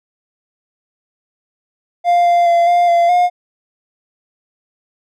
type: tone with pitch steps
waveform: triangle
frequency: 699 / 695 / 686 / 701 / 687 / 713 Hz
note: F5 / F5 / F5 / F5 / F5 / F5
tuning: +1 / -9 / -31 / +6 / -29 / +36 cents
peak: -7 dBFS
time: 2.04-3.3 s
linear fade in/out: 50 ms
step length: 210 ms
effects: none